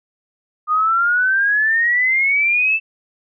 sine exponential sweep, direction up, 1220 to 2663 Hz, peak -13 dBFS, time 0.67-2.8 s, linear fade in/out 50 ms, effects none

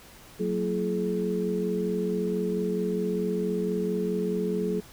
sine tone cluster, 183.9 / 228.4 / 339.3 / 424.6 Hz, F#3 / A#3 / F4 / G#4, -10 / -35 / -50 / +38 cents, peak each -29 / -34 / -35 / -28 dBFS, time 0.39-4.81 s, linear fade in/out 20 ms, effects pink hiss -50 dBFS RMS until 4.92 s

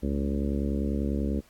harmonic tone with a mistuned harmonic, 70.1 Hz, C#2, 20 cents sharp, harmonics 1 / 2 / 3 / 4 / 5 / 6 / 7 / 8, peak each -29 / -38 / -30 / -33 / -37 / -39 / -40 / -42 dBFS, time 0.02-1.41 s, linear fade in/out 20 ms, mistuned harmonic 1, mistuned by -47 cents, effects pink hiss -60 dBFS RMS until 1.49 s + AAC 64 kbps

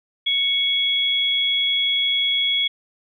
sine tone pair together, 2217 / 3343 Hz, C#7 / G#7, 0 / +11 cents, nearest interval perfect fifth, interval 711 cents, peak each -25 / -18 dBFS, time 0.26-2.68 s, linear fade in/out 10 ms, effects none

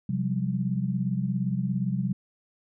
sine chord, C suspended fourth, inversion none, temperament equal with one note detuned, 130.81 / 178.7 / 196 Hz, C3 / F3 / G3, 0 / +40 / 0 cents, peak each -29 dBFS, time 0.09-2.13 s, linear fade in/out 5 ms, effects none

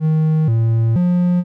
triangle tone with pitch steps, 156.9 / 113.8 / 177.6 Hz, D#3 / A#2 / F3, +15 / -41 / +29 cents, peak -10 dBFS, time 0-1.44 s, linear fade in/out 50 ms, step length 480 ms, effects none

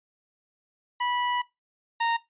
sawtooth tone pair in turn, 980 / 926.5 Hz, B5 / A#5, -14 / -11 cents, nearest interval minor second, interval 97 cents, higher first, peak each -21 / -19 dBFS, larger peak second, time 1-1.42 / 2-2.17 s, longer first, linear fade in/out 10 ms, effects noise-tail reverb RT60 0.2 s tail -20 dB re dry + resampled to 8000 Hz

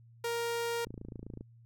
sawtooth tone, 468.1 Hz, A#4, 7 cents sharp, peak -28 dBFS, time 0.24-0.85 s, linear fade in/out 5 ms
click train, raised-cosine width 3 ms, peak -30 dBFS, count 16, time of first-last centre 0.87-1.41 s, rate 27.8 Hz
effects added 116 Hz sine -55 dBFS peak until 1.65 s

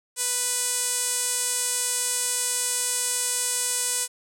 sawtooth tone with band-pass filter, 493.9 Hz, B4, in tune, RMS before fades -26 dBFS, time 0.16-4.08 s, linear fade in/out 50 ms, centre 8600 Hz, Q 2.8, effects none

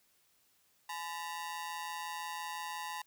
sawtooth ring-modulated tone, 930 Hz, A#5, 4 cents flat, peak -32 dBFS, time 0.89-3.02 s, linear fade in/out 5 ms, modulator 82.9 Hz, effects white hiss -71 dBFS RMS until 3.06 s

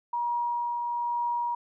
sine tone with tremolo, 954 Hz, A#5, 40 cents sharp, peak -25 dBFS, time 0.13-1.55 s, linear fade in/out 5 ms, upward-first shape triangle, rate 1.1 Hz, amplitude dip 30%, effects none

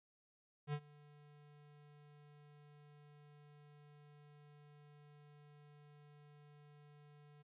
square tone with ADSR envelope, 147.1 Hz, D3, 3 cents sharp, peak -37 dBFS, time 0.67-7.43 s, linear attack 63 ms, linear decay 63 ms, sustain -24 dB, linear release 17 ms, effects resampled to 8000 Hz

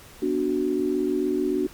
sine chord, B minor, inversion none, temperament equal, 246.9 / 293.7 / 370 Hz, B3 / D4 / F#4, 0 / 0 / 0 cents, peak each -29 / -25 / -24 dBFS, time 0.22-1.67 s, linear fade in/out 5 ms, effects pink hiss -47 dBFS RMS until 1.73 s + MP3 96 kbps

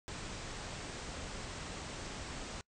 pink low-pass noise, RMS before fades -44 dBFS, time 0.08-2.61 s, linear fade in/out 0 ms, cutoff 8600 Hz, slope 96 dB/octave, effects noise-tail reverb RT60 0.1 s tail -25 dB re dry

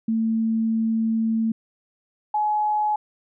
sine tone pair in turn, 224 / 845.7 Hz, A3 / G#5, +31 / +31 cents, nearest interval octave + major seventh, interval 2300 cents, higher second, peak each -19 dBFS, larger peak neither, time 0.08-1.52 / 2.34-2.96 s, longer first, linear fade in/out 5 ms, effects none

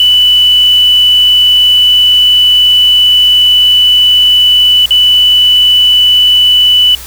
sine tone with dropouts, 2979 Hz, F#7, 11 cents sharp, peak -3 dBFS, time 0-6.95 s, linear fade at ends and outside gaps 2 ms, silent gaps 4.858-4.907 s, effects added 60 Hz sine -30 dBFS peak until 7.06 s + white hiss -28 dBFS RMS until 7.06 s

